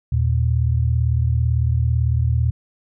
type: tone pair together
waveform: sine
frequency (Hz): 80.15 / 118.1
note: E2 / A#2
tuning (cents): -48 / +23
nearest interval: perfect fifth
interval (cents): 671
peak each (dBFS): -18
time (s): 0.12-2.51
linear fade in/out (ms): 5
effects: none